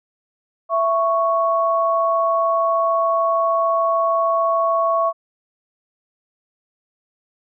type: tone pair together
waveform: sine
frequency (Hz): 664.7 / 1108.7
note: E5 / C#6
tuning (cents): +14 / 0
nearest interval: major sixth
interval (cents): 886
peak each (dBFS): -18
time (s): 0.69-5.13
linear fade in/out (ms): 50
effects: none